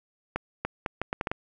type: accelerating click train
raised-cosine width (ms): 0.5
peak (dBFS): -13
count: 8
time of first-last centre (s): 0.36-1.315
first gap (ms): 290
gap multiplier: 0.73
effects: none

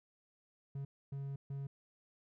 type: tone bursts at uneven times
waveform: triangle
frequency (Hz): 138.4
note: C#3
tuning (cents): -2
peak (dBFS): -37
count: 3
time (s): 0.75-0.85 / 1.12-1.36 / 1.5-1.67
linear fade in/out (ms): 5
effects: none

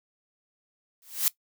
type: noise with exponential growth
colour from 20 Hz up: blue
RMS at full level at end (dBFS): -20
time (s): 1.02-1.28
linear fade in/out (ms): 1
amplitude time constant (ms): 56
effects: noise-tail reverb RT60 0.1 s tail -19 dB re dry

